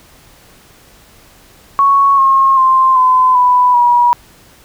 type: tone with pitch steps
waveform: sine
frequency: 1108.7 / 1078.4 / 1048.9 / 1020.2 / 992.3 / 965.2 Hz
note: C#6 / C#6 / C6 / C6 / B5 / B5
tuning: 0 / -48 / +4 / -44 / +8 / -40 cents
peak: -6 dBFS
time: 1.79-4.13 s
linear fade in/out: 0 ms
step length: 390 ms
effects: pink hiss -44 dBFS RMS until 4.64 s